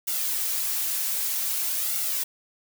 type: noise with flanger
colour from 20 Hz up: blue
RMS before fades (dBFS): -27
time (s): 0.07-2.24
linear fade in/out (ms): 10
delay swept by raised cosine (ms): 1.4 to 5.3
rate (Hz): 0.53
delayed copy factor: +0.55
effects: none